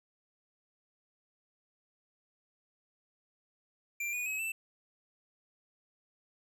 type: tone with pitch steps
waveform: square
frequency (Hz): 2367 / 2460 / 2557 / 2658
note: D7 / D#7 / D#7 / E7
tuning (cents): +13 / -20 / +47 / +14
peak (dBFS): -34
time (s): 4-4.52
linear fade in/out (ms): 5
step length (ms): 130
effects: none